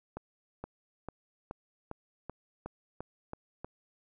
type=accelerating click train; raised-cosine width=1 ms; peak=-25 dBFS; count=10; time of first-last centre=0.17-3.646 s; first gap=470 ms; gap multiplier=0.95; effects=none